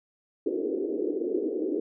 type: band-pass noise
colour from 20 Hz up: pink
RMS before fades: -29 dBFS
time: 0.46-1.8 s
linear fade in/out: 5 ms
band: 300 to 450 Hz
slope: 48 dB/octave
effects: none